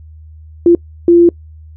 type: tone bursts at uneven times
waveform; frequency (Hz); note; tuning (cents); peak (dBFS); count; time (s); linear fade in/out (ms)
sine; 343.8; F4; -27; -3; 2; 0.66-0.75 / 1.08-1.29; 2
effects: noise-tail reverb RT60 0.1 s tail -25 dB re dry + added 78 Hz sine -33 dBFS peak until 1.76 s